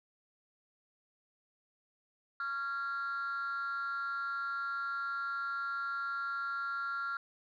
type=tone with frequency modulation; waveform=sine; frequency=1383 Hz; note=F6; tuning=17 cents flat; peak=-32 dBFS; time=2.4-7.17 s; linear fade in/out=2 ms; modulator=267 Hz; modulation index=0.47; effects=tanh soft clip ceiling -32 dBFS